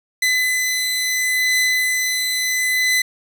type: beating tone pair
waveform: sawtooth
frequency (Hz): 2013 / 2013.73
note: B6 / B6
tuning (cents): +33 / +33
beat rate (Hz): 0.73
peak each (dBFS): -22 / -14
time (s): 0.22-3.02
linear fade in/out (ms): 5
effects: 7-bit